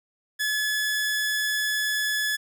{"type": "tone", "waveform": "sawtooth", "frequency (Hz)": 1711, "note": "A6", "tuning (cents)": -49, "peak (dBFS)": -20, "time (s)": [0.39, 2.37], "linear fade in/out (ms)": 20, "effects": []}